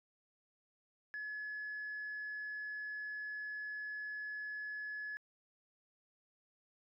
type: tone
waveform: sine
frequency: 1703 Hz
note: G#6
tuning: 43 cents sharp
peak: -39 dBFS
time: 1.14-5.17 s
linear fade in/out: 0 ms
effects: tanh soft clip ceiling -37 dBFS